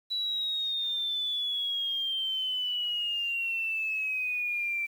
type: exponential sweep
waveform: sine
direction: down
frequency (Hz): 3951 to 2337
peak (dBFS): -28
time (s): 0.1-4.87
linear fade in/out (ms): 20
effects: 9-bit